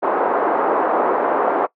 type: band-pass noise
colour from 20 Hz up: pink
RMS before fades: -18 dBFS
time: 0.02-1.67 s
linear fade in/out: 20 ms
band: 370 to 1200 Hz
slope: 24 dB/octave
effects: noise-tail reverb RT60 0.1 s tail -21 dB re dry